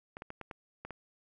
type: clicks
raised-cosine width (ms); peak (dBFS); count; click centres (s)
0.5; -27; 7; 0.169 / 0.221 / 0.304 / 0.413 / 0.512 / 0.85 / 0.907
effects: none